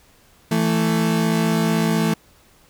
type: tone pair together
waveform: 35% pulse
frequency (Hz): 166.01 / 221.6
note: E3 / A3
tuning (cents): +13 / +13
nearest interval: perfect fourth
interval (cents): 500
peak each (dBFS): -18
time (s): 0.51-2.14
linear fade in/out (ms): 5
effects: pink hiss -54 dBFS RMS until 2.69 s